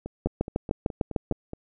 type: two click trains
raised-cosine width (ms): 2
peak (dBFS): -21 / -10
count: 8 / 8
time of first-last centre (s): 0.06-1.534 / 0.26-1.313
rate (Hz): 4.75 / 6.65
effects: none